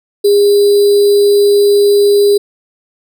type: tone with sample-and-hold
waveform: sine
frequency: 406.8 Hz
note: G#4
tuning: 36 cents flat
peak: -5 dBFS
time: 0.24-2.38 s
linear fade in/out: 10 ms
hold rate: 4410 Hz
effects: none